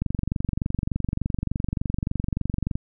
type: click train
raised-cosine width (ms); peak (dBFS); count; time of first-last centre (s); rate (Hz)
5; -12; 65; 0.02-2.755; 23.4
effects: none